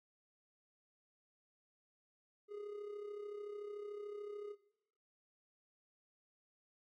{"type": "tone with amplitude modulation", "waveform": "triangle", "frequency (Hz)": 413.5, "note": "G#4", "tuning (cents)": -8, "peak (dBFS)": -39, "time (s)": [2.48, 4.56], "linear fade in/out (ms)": 50, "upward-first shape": "sine", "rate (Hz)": 33.6, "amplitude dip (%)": 60, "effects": ["noise-tail reverb RT60 0.7 s tail -17 dB re dry", "MP3 96 kbps"]}